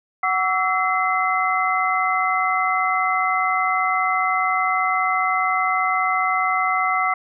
sine tone cluster, 745 / 1142 / 1317 / 2053 Hz, F#5 / D6 / E6 / C7, +12 / -49 / -2 / -33 cents, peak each -23 dBFS, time 0.23-7.14 s, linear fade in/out 5 ms, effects none

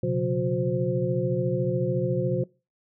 sine tone cluster, 123.2 / 137.1 / 180.4 / 361.2 / 521 Hz, B2 / C#3 / F#3 / F#4 / C5, -4 / -19 / -44 / -42 / -7 cents, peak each -29 dBFS, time 0.03-2.44 s, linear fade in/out 5 ms, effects noise-tail reverb RT60 0.3 s tail -23 dB re dry

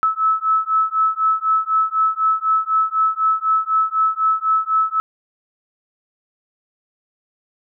sine beating tone pair, 1300 / 1304 Hz, E6 / E6, -24 / -19 cents, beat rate 4 Hz, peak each -18 dBFS, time 0.03-5 s, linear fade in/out 0 ms, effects none

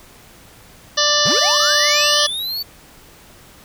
harmonic tone, 590 Hz, D5, 8 cents sharp, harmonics 1 / 2 / 3 / 5 / 6 / 7 / 8 / 9 / 10, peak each -22 / -22 / -22 / -22 / -22 / -22 / -22 / -22 / -22 dBFS, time 0.97-2.27 s, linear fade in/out 10 ms
square linear sweep, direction up, 92.5 to 4550 Hz, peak -22 dBFS, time 1.25-2.63 s, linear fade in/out 10 ms
effects pink hiss -45 dBFS RMS until 3.64 s

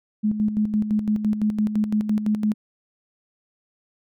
sine tone with tremolo, 212.3 Hz, G#3, 38 cents sharp, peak -17 dBFS, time 0.23-2.54 s, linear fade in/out 20 ms, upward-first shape square, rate 5.9 Hz, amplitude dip 60%, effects none

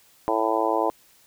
harmonic tone, 111 Hz, A2, 16 cents sharp, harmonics 3 / 4 / 5 / 6 / 7 / 8 / 9, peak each -28 / -28 / -28 / -28 / -28 / -28 / -28 dBFS, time 0.28-0.9 s, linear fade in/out 0 ms, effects white hiss -57 dBFS RMS until 1.26 s

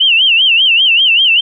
sine tone with vibrato, 2915 Hz, F#7, 26 cents flat, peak -6 dBFS, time 0-1.41 s, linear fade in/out 10 ms, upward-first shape sine, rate 5.1 Hz, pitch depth 170 cents each way, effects none

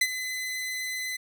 sawtooth tone with ADSR envelope, 2023 Hz, B6, 41 cents sharp, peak -15 dBFS, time 0.01-1.17 s, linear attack 6 ms, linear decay 50 ms, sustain -12 dB, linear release 12 ms, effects none

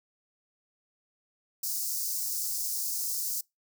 white high-pass noise, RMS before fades -32 dBFS, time 1.63-3.41 s, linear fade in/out 5 ms, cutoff 4800 Hz, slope 48 dB/octave, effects noise-tail reverb RT60 0.2 s tail -26 dB re dry

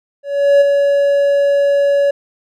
triangle tone with ADSR envelope, 565 Hz, C#5, 33 cents sharp, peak -3 dBFS, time 0.23-2.11 s, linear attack 380 ms, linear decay 17 ms, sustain -5 dB, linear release 7 ms, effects none

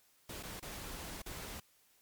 pink noise with dropouts, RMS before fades -45 dBFS, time 0.29-1.6 s, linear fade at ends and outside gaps 5 ms, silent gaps 0.428-0.433 / 0.598-0.625 / 1.22-1.26 s, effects white hiss -69 dBFS RMS until 2.01 s + MP3 96 kbps

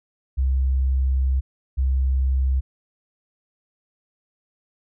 sine tone pair in turn, 65.8 / 65.8 Hz, C2 / C2, +10 / +10 cents, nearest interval unison, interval 0 cents, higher neither, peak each -17 dBFS, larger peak neither, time 0.37-1.41 / 1.77-2.61 s, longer first, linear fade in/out 20 ms, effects none

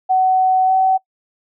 sine tone with pitch glide, 750 to 758.3 Hz, F#5 to F#5, +23 to +42 cents, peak -11 dBFS, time 0.09-0.98 s, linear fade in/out 20 ms, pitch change +19 cents, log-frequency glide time 0.66-0.72 s, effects noise-tail reverb RT60 0.1 s tail -23 dB re dry

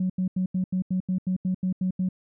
sine tone bursts, 185 Hz, F#3, in tune, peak -21 dBFS, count 12, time 0-2.089 s, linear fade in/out 5 ms, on 98 ms, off 83 ms, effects tanh soft clip ceiling -18 dBFS

